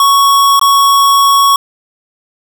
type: tone with dropouts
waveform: square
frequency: 1112 Hz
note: C#6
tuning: 5 cents sharp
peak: -6 dBFS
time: 0-1.56 s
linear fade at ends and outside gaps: 2 ms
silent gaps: 0.595-0.613 s
effects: none